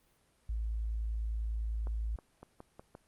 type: tone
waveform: sine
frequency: 55 Hz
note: A1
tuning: in tune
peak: -32 dBFS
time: 0.49-2.16 s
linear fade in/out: 5 ms
type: clicks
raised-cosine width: 1 ms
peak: -33 dBFS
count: 6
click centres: 1.871 / 2.188 / 2.43 / 2.604 / 2.795 / 2.951 s
effects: pink hiss -70 dBFS RMS until 3.07 s + Opus 32 kbps